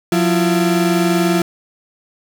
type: tone pair together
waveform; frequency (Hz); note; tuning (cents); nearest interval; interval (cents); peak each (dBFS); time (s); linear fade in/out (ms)
35% pulse; 178.6 / 336.9; F3 / E4; +39 / +38; major seventh; 1099; -14; 0.12-1.42; 2
effects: none